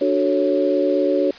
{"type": "chord", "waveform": "sine", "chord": "D major seventh", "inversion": "none", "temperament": "equal with one note detuned", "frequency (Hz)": [293.7, 370, 438.7, 554.4], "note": ["D4", "F#4", "A4", "C#5"], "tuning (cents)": [0, 0, -5, 0], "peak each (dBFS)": [-21, -21, -25, -19], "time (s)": [0.01, 1.31], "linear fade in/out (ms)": 5, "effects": ["white hiss -40 dBFS RMS until 1.38 s", "resampled to 11025 Hz"]}